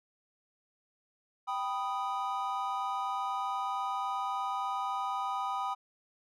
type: chord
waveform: triangle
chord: G augmented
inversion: none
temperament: equal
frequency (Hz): 784 / 987.8 / 1244.5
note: G5 / B5 / D#6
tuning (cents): 0 / 0 / 0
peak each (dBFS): -34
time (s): 1.47-5.75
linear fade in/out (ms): 20
effects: none